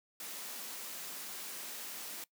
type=high-pass noise; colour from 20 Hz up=white; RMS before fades=-44 dBFS; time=0.2-2.24 s; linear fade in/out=2 ms; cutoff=180 Hz; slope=24 dB/octave; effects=noise-tail reverb RT60 0.1 s tail -20 dB re dry